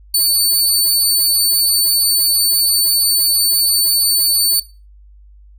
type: tone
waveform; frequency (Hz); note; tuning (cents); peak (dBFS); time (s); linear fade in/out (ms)
20% pulse; 4503; C#8; +26; -5; 0.14-4.6; 5
effects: noise-tail reverb RT60 0.3 s tail -19 dB re dry + added 50 Hz sine -40 dBFS peak until 5.58 s